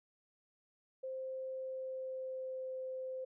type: tone with pitch glide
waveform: sine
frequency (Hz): 523.3 to 518.8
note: C5 to C5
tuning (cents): 0 to -15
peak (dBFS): -39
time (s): 1.03-3.25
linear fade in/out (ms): 10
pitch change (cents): -15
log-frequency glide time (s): 1.52-2.75
effects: none